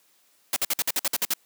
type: noise bursts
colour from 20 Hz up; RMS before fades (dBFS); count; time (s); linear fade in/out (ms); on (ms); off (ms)
white; -24; 10; 0.53-1.337; 2; 33; 53
effects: white hiss -63 dBFS RMS until 1.45 s + high-pass 200 Hz 12 dB/octave